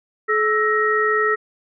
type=tone cluster; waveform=sine; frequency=427.7 / 1317 / 1883 Hz; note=A4 / E6 / A#6; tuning=-49 / -2 / +17 cents; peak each=-20 dBFS; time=0.28-1.36 s; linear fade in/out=20 ms; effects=none